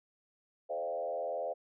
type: tone with frequency modulation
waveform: sine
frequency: 598 Hz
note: D5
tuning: 31 cents sharp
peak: -33 dBFS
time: 0.69-1.54 s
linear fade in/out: 20 ms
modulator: 80.9 Hz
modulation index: 1.5
effects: none